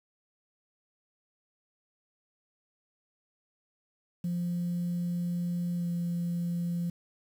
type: tone with pitch glide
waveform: sine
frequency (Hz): 174.61 to 172.6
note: F3 to F3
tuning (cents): 0 to -20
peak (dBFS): -27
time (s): 4.24-6.9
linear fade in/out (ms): 5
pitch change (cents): -20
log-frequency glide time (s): 5.76-5.87
effects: tanh soft clip ceiling -26 dBFS + 9-bit